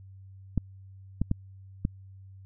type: clicks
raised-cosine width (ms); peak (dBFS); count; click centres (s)
5; -13; 4; 0.577 / 1.216 / 1.314 / 1.851
effects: added 96 Hz sine -46 dBFS peak until 2.45 s